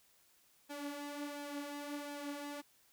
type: tone with flanger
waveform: sawtooth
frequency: 288.9 Hz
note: D4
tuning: 28 cents flat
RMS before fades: -44 dBFS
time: 0.69-2.62 s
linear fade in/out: 20 ms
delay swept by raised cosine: 1.2 to 5.9 ms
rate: 1.4 Hz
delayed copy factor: +0.55
effects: white hiss -69 dBFS RMS until 2.92 s